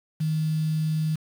sine tone with quantisation, 156.6 Hz, D#3, 11 cents sharp, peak -22 dBFS, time 0.2-1.16 s, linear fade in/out 10 ms, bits 7, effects none

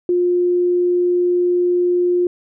sine tone, 354.8 Hz, F4, 27 cents sharp, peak -13 dBFS, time 0.09-2.27 s, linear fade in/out 2 ms, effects none

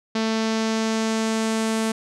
sawtooth tone with low-pass filter sweep, 222 Hz, A3, 16 cents sharp, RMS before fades -23 dBFS, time 0.15-1.92 s, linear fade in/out 5 ms, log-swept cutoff 5000 to 9200 Hz, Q 1.7, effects none

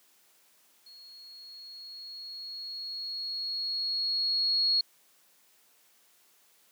sine tone with level ramp, 4318 Hz, C#8, 46 cents flat, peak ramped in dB -49 to -22 dBFS, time 0.86-4.81 s, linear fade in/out 5 ms, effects white hiss -64 dBFS RMS until 6.71 s + high-pass 200 Hz 12 dB/octave

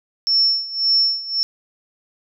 sine tone with tremolo, 5400 Hz, E8, 41 cents sharp, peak -12 dBFS, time 0.27-1.43 s, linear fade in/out 0 ms, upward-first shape sine, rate 1.8 Hz, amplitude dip 85%, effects none

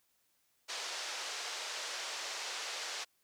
white band-pass noise, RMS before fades -41 dBFS, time 0.68-3.05 s, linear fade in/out 20 ms, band 450 to 6300 Hz, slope 24 dB/octave, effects white hiss -75 dBFS RMS until 3.23 s

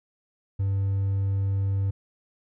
triangle tone with hard clipping, 98 Hz, G2, in tune, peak -23 dBFS, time 0.59-1.91 s, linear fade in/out 10 ms, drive 5 dB, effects none

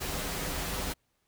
pink noise with comb filter, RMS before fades -34 dBFS, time 0-0.94 s, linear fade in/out 20 ms, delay 9 ms, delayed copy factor -0.55, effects pink hiss -75 dBFS RMS until 1.27 s

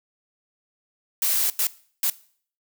blue noise bursts at uneven times, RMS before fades -22 dBFS, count 3, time 1.22-1.5 / 1.59-1.67 / 2.03-2.1 s, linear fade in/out 2 ms, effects noise-tail reverb RT60 0.5 s tail -19 dB re dry

